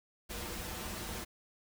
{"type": "noise with comb filter", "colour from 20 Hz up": "pink", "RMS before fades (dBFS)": -41, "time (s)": [0.29, 1.25], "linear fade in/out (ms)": 20, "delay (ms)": 7.2, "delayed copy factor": -0.75, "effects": []}